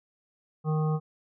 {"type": "harmonic tone", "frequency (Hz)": 155, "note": "D#3", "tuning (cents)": -6, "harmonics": [1, 3, 5, 7, 8], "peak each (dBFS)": [-24, -34, -38, -41, -42], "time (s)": [0.64, 1], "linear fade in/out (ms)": 50, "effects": []}